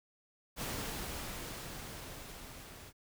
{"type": "noise with level ramp", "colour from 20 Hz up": "pink", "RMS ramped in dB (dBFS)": [-38, -52], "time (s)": [0.56, 2.93], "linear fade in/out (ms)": 50, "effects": []}